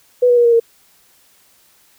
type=tone with pitch steps; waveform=sine; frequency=493.9 / 485.7 / 477.6 / 469.7 / 461.9 Hz; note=B4 / B4 / A#4 / A#4 / A#4; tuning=0 / -29 / +42 / +13 / -16 cents; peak=-8 dBFS; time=0.22-0.6 s; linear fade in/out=10 ms; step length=76 ms; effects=white hiss -53 dBFS RMS until 1.98 s